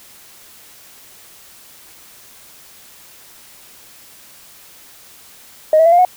sine tone with pitch steps, 622.3 / 647.6 / 673.9 / 701.3 / 729.9 Hz, D#5 / E5 / E5 / F5 / F#5, 0 / -31 / +38 / +7 / -24 cents, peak -6 dBFS, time 5.73-6.05 s, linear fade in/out 2 ms, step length 64 ms, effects tanh soft clip ceiling -2 dBFS + white hiss -43 dBFS RMS until 6.16 s

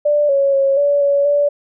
sine tone with pitch steps, 589 / 554 / 547 / 573 / 565 / 578 Hz, D5 / C#5 / C#5 / D5 / C#5 / D5, +5 / -1 / -23 / -43 / +33 / -28 cents, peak -11 dBFS, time 0.05-1.49 s, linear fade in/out 10 ms, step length 240 ms, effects none

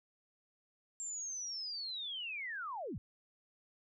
sine linear sweep, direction down, 7459 to 71.3 Hz, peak -39 dBFS, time 1-2.98 s, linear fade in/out 0 ms, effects none

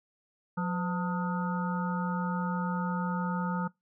harmonic tone with a mistuned harmonic, 179.4 Hz, F3, 47 cents sharp, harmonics 1 / 3 / 5 / 7 / 8, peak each -29 / -42 / -36 / -38 / -41 dBFS, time 0.57-3.68 s, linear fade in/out 10 ms, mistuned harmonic 3, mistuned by -98 cents, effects noise-tail reverb RT60 0.2 s tail -24 dB re dry

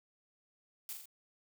blue noise with echo, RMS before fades -42 dBFS, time 0.89-0.93 s, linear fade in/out 0 ms, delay 42 ms, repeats 3, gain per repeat -4 dB, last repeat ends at 1.056 s, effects none

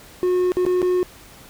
triangle tone with dropouts, 362.6 Hz, F#4, 35 cents flat, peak -14 dBFS, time 0.23-1.03 s, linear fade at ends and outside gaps 0 ms, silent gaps 0.519-0.569 / 0.652-0.664 / 0.818-0.827 s, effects pink hiss -45 dBFS RMS until 1.49 s

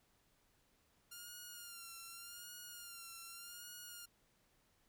5% pulse tone with vibrato, 1400 Hz, F6, 4 cents sharp, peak -39 dBFS, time 1.11-4.06 s, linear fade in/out 10 ms, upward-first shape sine, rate 0.85 Hz, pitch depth 57 cents each way, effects pink hiss -75 dBFS RMS until 4.88 s

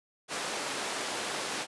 pink band-pass noise, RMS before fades -35 dBFS, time 0.28-1.67 s, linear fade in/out 50 ms, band 370 to 9600 Hz, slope 12 dB/octave, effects resampled to 24000 Hz

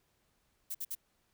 violet noise bursts, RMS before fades -38 dBFS, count 3, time 0.7-0.952 s, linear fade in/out 10 ms, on 48 ms, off 54 ms, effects pink hiss -75 dBFS RMS until 1.33 s

